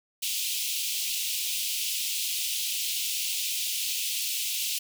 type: high-pass noise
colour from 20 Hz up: pink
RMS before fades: -30 dBFS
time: 0.22-4.79 s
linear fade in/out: 10 ms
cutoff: 2600 Hz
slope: 48 dB/octave
effects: none